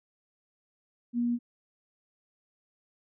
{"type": "tone", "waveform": "sine", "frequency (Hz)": 239.2, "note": "A#3", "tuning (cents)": 45, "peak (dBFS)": -25, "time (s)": [1.13, 1.39], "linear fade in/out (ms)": 50, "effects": []}